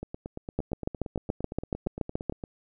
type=two click trains; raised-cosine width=2 ms; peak=-22 / -14 dBFS; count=22 / 13; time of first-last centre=0.03-2.438 / 0.59-2.297 s; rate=8.72 / 7.03 Hz; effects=none